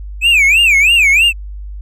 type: tone with vibrato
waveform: triangle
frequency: 2472 Hz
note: D#7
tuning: 12 cents flat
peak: -5 dBFS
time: 0.21-1.33 s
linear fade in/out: 50 ms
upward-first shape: sine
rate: 3.1 Hz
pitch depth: 230 cents each way
effects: added 50 Hz sine -24 dBFS peak until 1.81 s